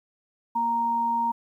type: tone pair together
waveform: sine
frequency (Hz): 234.6 / 931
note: A#3 / A#5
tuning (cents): +11 / -2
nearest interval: 2 octaves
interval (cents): 2387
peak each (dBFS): -34 / -22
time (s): 0.55-1.32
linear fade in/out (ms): 10
effects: 10-bit